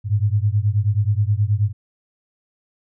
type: beating tone pair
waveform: sine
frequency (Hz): 99.9 / 109.3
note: G2 / A2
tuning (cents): +33 / -11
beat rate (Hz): 9.4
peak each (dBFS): -18 / -19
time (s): 0.04-1.73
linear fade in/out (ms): 50
effects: none